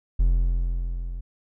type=tone with level ramp; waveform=triangle; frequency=43.16 Hz; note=F1; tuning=20 cents flat; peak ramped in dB=-13 to -28 dBFS; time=0.19-1.21 s; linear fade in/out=10 ms; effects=none